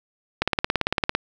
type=click train; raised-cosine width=0.3 ms; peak=-4 dBFS; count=14; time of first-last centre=0.42-1.15 s; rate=17.8 Hz; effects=7-bit